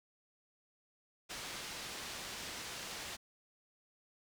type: low-pass noise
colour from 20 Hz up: white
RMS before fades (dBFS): -45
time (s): 1.29-3.17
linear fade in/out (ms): 20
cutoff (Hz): 5600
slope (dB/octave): 12
effects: none